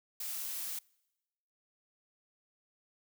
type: noise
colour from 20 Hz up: blue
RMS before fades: -39 dBFS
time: 0.2-0.79 s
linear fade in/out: 5 ms
effects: noise-tail reverb RT60 1.0 s tail -26 dB re dry